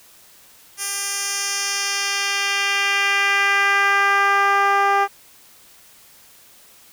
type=tone with band-pass filter sweep; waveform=10% pulse; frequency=398.8 Hz; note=G4; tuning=30 cents sharp; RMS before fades=-19 dBFS; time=0.77-5.08 s; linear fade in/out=50 ms; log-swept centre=9400 to 840 Hz; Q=1.3; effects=white hiss -49 dBFS RMS until 6.92 s